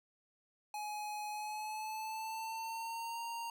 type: tone with pitch glide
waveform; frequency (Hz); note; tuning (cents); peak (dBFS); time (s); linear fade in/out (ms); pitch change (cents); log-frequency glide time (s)
square; 841 to 927.8; G#5 to A#5; +22 to -8; -40; 0.74-3.5; 2; +170; 1.3-3.2
effects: none